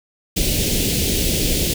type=band-stop noise; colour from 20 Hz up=pink; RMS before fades=-19 dBFS; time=0.36-1.74 s; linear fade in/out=10 ms; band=500 to 2600 Hz; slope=24 dB/octave; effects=none